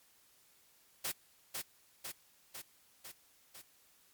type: noise with echo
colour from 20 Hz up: white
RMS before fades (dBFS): -37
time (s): 1.04-1.12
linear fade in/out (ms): 10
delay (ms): 500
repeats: 5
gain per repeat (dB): -3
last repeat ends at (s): 3.62
effects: white hiss -67 dBFS RMS until 4.13 s + MP3 96 kbps